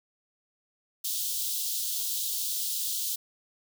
white high-pass noise, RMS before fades -31 dBFS, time 1.04-3.16 s, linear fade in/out 10 ms, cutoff 3200 Hz, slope 48 dB/octave, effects none

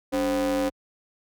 square ring-modulated tone, 120 Hz, B2, 49 cents flat, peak -20 dBFS, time 0.12-0.7 s, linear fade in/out 20 ms, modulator 406 Hz, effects high-pass 60 Hz 12 dB/octave

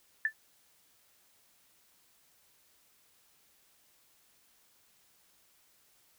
sine tone with exponential decay, 1760 Hz, A6, in tune, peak -22 dBFS, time 0.25-0.33 s, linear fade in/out 2 ms, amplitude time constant 17 ms, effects white hiss -67 dBFS RMS until 6.18 s

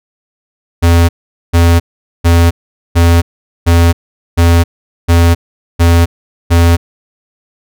square tone bursts, 84.9 Hz, F2, 48 cents flat, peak -5 dBFS, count 9, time 0.82-6.77 s, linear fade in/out 20 ms, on 270 ms, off 440 ms, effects none

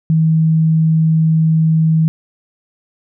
sine tone, 160 Hz, D#3, 49 cents sharp, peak -9 dBFS, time 0.1-2.08 s, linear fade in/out 0 ms, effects none

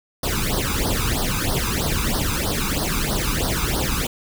pink noise with flanger, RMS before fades -22 dBFS, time 0.23-4.07 s, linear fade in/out 5 ms, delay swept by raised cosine 0.2 to 0.83 ms, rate 3.1 Hz, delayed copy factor +1, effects none

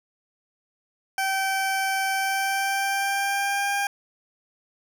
20% pulse tone with pitch glide, 773 to 802.1 Hz, G5 to G5, -24 to +40 cents, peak -18 dBFS, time 1.18-3.87 s, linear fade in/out 2 ms, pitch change +64 cents, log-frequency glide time 2.13-3.75 s, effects none

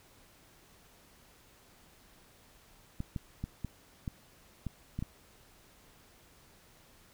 clicks, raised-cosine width 5 ms, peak -23 dBFS, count 8, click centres 3.004 / 3.162 / 3.44 / 3.647 / 4.078 / 4.667 / 4.99 / 5.025 s, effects pink hiss -61 dBFS RMS until 7.13 s

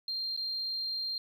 triangle tone with dropouts, 4186 Hz, C8, in tune, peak -29 dBFS, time 0.08-1.18 s, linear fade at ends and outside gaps 2 ms, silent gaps 0.365-0.374 s, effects tanh soft clip ceiling -30 dBFS

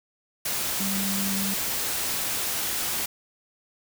sine tone in noise, 196 Hz, G3, in tune, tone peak -28 dBFS, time 0.8-1.54 s, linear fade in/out 5 ms, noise white, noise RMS -28 dBFS, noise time 0.45-3.06 s, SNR -3 dB, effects none

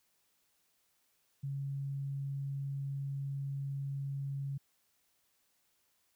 sine tone, 138.59 Hz, C#3, in tune, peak -35 dBFS, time 1.43-4.58 s, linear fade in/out 10 ms, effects white hiss -75 dBFS RMS until 6.15 s

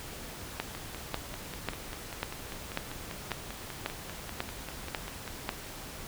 two click trains, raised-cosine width 0.3 ms, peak -14 / -23 dBFS, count 10 / 24, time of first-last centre 0.6-5.491 / 0.75-5.278 s, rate 1.84 / 5.08 Hz, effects pink hiss -43 dBFS RMS until 6.07 s

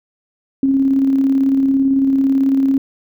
sine tone with tremolo, 270.4 Hz, C#4, 43 cents flat, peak -10 dBFS, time 0.63-2.78 s, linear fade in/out 2 ms, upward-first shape square, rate 18 Hz, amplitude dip 25%, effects none

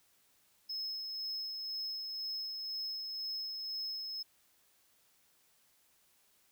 triangle tone with tremolo, 5180 Hz, E8, 31 cents flat, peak -35 dBFS, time 0.69-4.23 s, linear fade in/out 10 ms, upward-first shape sine, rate 2 Hz, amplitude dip 30%, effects white hiss -70 dBFS RMS until 6.51 s

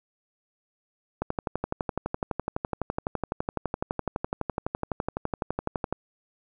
click train, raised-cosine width 1 ms, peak -13 dBFS, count 57, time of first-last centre 1.22-5.926 s, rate 11.9 Hz, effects none

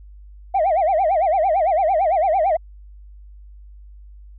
sine tone with vibrato, 698.5 Hz, F5, in tune, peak -13 dBFS, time 0.54-2.57 s, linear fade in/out 10 ms, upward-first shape sine, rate 8.9 Hz, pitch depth 230 cents each way, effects tanh soft clip ceiling -12 dBFS + added 50 Hz sine -39 dBFS peak until 4.38 s

